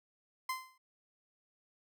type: tone with exponential decay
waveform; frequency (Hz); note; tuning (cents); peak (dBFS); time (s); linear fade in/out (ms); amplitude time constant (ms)
30% pulse; 1036; C6; -17; -29; 0.49-0.78; 5; 63
effects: none